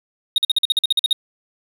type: tone bursts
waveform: triangle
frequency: 3729 Hz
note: A#7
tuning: in tune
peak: -11 dBFS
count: 12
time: 0.36-1.129 s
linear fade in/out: 2 ms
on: 21 ms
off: 47 ms
effects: none